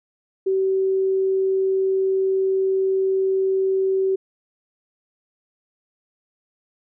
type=tone; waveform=sine; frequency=382.7 Hz; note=G4; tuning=42 cents flat; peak=-17 dBFS; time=0.46-4.16 s; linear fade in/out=10 ms; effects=none